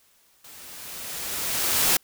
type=noise with level ramp; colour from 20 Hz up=white; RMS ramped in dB=-46 to -19 dBFS; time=0.44-1.97 s; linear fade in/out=5 ms; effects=white hiss -61 dBFS RMS until 2.03 s